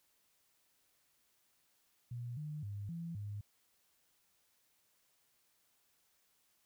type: tone with pitch steps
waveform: sine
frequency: 120.6 / 150.9 / 101.6 / 168.1 / 102.8 Hz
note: B2 / D3 / G#2 / E3 / G#2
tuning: -41 / +47 / -38 / +34 / -17 cents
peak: -40 dBFS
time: 2.11-3.41 s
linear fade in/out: 5 ms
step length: 260 ms
effects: white hiss -75 dBFS RMS until 6.65 s